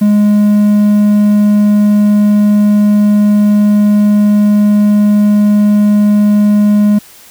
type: tone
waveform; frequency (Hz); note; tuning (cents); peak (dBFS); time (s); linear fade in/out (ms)
triangle; 207.7; G#3; 0; -3; 0.01-6.99; 10
effects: white hiss -38 dBFS RMS until 7.3 s